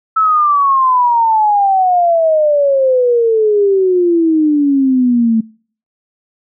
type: exponential sweep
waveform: sine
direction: down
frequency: 1317 to 220.4 Hz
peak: -8 dBFS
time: 0.16-5.41 s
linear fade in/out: 10 ms
effects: noise-tail reverb RT60 0.5 s tail -25 dB re dry